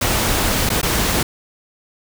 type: noise with dropouts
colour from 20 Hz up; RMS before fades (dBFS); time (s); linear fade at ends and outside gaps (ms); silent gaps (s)
pink; -18; 0.01-1.23; 5; 0.692-0.7 / 0.815-0.829
effects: none